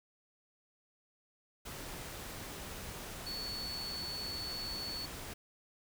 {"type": "tone in noise", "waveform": "sine", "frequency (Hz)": 4435, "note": "C#8", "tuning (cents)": 0, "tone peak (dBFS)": -39, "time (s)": [3.26, 5.06], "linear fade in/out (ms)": 10, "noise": "pink", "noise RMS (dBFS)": -45, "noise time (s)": [1.65, 5.34], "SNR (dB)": 3, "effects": []}